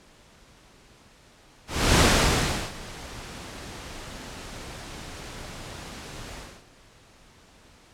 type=noise with ADSR envelope; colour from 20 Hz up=pink; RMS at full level=-17 dBFS; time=1.67-6.65 s; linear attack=320 ms; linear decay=730 ms; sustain=-22 dB; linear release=290 ms; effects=pink hiss -54 dBFS RMS until 7.93 s + low-pass 8000 Hz 12 dB/octave